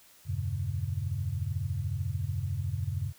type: chord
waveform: sine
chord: E diminished seventh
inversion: none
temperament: equal with one note detuned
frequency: 82.41 / 96.04 / 116.54 / 138.59 Hz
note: E2 / G2 / Bb2 / Db3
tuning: 0 / -35 / 0 / 0 cents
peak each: -37 / -32 / -37 / -36 dBFS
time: 0.25-3.13 s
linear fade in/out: 50 ms
effects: white hiss -58 dBFS RMS until 3.18 s